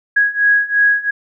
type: beating tone pair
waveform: sine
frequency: 1656 / 1658.9 Hz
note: G#6 / G#6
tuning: -5 / -2 cents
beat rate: 2.9 Hz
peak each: -15 / -13 dBFS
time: 0.16-1.11 s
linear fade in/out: 10 ms
effects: none